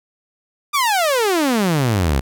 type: exponential sweep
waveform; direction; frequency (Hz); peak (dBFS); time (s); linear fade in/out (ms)
sawtooth; down; 1219 to 61.5; -11; 0.73-2.21; 20
effects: none